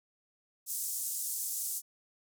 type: band-pass noise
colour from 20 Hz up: pink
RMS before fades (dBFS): -36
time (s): 0.66-1.82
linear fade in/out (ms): 50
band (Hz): 7000 to 16000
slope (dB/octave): 24
effects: none